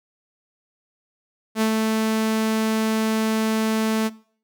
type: tone with ADSR envelope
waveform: sawtooth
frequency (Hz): 220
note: A3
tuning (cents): 0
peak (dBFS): -13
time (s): 1.55-4.1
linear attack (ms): 63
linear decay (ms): 90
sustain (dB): -3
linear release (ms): 35
effects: noise-tail reverb RT60 0.5 s tail -21 dB re dry